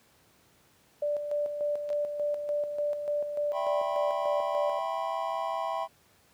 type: tone with tremolo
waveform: sine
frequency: 587.3 Hz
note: D5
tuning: in tune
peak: -26 dBFS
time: 1.02-4.79 s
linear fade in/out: 5 ms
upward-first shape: square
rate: 3.4 Hz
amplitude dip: 50%
type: clicks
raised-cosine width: 0.2 ms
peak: -32 dBFS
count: 2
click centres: 1.891 / 1.93 s
type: chord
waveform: triangle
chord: C major seventh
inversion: first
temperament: equal with one note detuned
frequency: 659.3 / 784 / 987.8 / 1072.8 Hz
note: E5 / G5 / B5 / C6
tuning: 0 / 0 / 0 / +43 cents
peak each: -32 / -33 / -33 / -35 dBFS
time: 3.52-5.88 s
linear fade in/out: 50 ms
effects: pink hiss -63 dBFS RMS until 6.33 s + high-pass 80 Hz 12 dB/octave